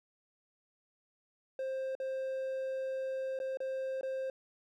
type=tone with dropouts; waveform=triangle; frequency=528 Hz; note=C5; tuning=16 cents sharp; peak=-32 dBFS; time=1.59-4.3 s; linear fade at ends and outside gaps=2 ms; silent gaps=1.952-2 / 3.39-3.4 / 3.572-3.603 / 4.011-4.031 s; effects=none